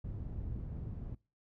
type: low-pass noise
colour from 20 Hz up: white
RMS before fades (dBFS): -41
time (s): 0.04-1.15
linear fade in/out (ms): 5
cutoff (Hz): 110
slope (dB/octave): 12
effects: noise-tail reverb RT60 0.3 s tail -23 dB re dry